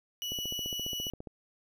35% pulse tone, 2941 Hz, F#7, 11 cents flat, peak -32 dBFS, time 0.22-1.1 s, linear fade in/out 0 ms
click train, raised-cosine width 2 ms, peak -28 dBFS, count 15, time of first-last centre 0.32-1.272 s, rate 14.7 Hz
effects none

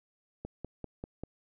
click train, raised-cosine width 2 ms, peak -25 dBFS, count 5, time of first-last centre 0.45-1.236 s, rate 5.09 Hz, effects none

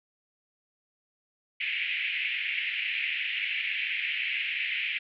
white band-pass noise, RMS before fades -31 dBFS, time 1.6-4.99 s, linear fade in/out 10 ms, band 2000 to 2800 Hz, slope 48 dB/octave, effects none

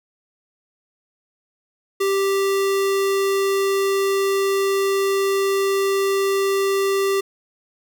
square tone, 392 Hz, G4, in tune, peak -18 dBFS, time 2-7.21 s, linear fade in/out 10 ms, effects none

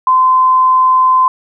sine tone, 1030 Hz, C6, 28 cents flat, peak -6 dBFS, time 0.07-1.28 s, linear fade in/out 2 ms, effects none

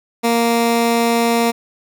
15% pulse tone, 233.1 Hz, A#3, in tune, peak -7 dBFS, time 0.23-1.52 s, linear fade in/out 20 ms, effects none

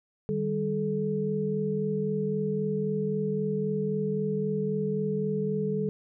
sine tone cluster, 153.3 / 197.1 / 430.4 Hz, D#3 / G3 / A4, -25 / +10 / -38 cents, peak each -32 / -30 / -29 dBFS, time 0.29-5.89 s, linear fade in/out 0 ms, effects none

